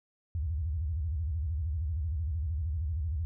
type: tone with vibrato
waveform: sine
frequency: 77.78 Hz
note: D#2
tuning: in tune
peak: -29 dBFS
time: 0.35-3.25 s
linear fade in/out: 0 ms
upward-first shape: square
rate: 13 Hz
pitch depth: 190 cents each way
effects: none